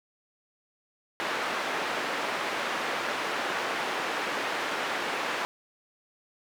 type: band-pass noise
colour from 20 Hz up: white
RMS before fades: -31 dBFS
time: 1.2-5.45 s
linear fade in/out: 0 ms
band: 320 to 1900 Hz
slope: 12 dB/octave
effects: none